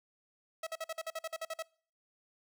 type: tone bursts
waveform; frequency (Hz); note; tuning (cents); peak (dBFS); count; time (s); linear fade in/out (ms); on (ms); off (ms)
sawtooth; 648; E5; -30; -32; 12; 0.63-1.625; 5; 38; 49
effects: noise-tail reverb RT60 0.5 s tail -25 dB re dry